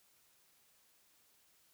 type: silence
effects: white hiss -70 dBFS RMS until 1.73 s